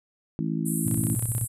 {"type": "harmonic tone", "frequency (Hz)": 54.5, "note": "A1", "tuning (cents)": -16, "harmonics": [3, 4, 5, 6], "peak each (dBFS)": [-28, -30, -32, -34], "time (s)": [0.39, 1.15], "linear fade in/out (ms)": 0}
{"type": "band-pass noise", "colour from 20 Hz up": "white", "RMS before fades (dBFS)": -33, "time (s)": [0.65, 1.48], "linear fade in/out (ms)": 20, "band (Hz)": [8000, 12000], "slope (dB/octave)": 96}
{"type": "tone with tremolo", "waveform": "sine", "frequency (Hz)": 115.4, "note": "A#2", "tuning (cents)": -17, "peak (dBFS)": -23, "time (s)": [0.85, 1.47], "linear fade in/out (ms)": 20, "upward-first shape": "square", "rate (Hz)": 16, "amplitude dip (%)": 75}
{"effects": []}